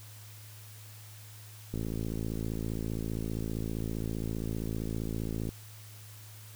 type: click train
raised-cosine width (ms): 3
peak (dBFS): -22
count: 208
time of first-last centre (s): 1.74-5.49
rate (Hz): 55.2
effects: added 106 Hz sine -48 dBFS peak until 6.55 s + white hiss -53 dBFS RMS until 6.55 s